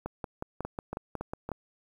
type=two click trains; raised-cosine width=1 ms; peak=-21 / -20 dBFS; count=4 / 9; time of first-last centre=0.65-1.49 / 0.06-1.517 s; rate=3.57 / 5.49 Hz; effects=9-bit